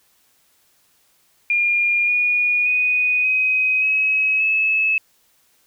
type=tone with pitch steps; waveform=sine; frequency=2413 / 2448 / 2484 / 2520 / 2556 / 2594 Hz; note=D7 / D#7 / D#7 / D#7 / D#7 / E7; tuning=+46 / -29 / -3 / +21 / +46 / -28 cents; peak=-15 dBFS; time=1.5-4.98 s; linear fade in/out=2 ms; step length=580 ms; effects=white hiss -60 dBFS RMS until 5.66 s